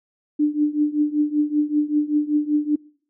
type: tone with tremolo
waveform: sine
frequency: 297.8 Hz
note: D4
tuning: 24 cents sharp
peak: -13 dBFS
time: 0.39-2.76 s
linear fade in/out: 10 ms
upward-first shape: triangle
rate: 5.2 Hz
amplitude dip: 90%
effects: noise-tail reverb RT60 0.5 s tail -24 dB re dry